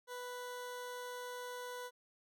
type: tone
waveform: 20% pulse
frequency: 493.9 Hz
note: B4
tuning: in tune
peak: -38 dBFS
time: 0.07-1.91 s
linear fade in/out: 50 ms
effects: none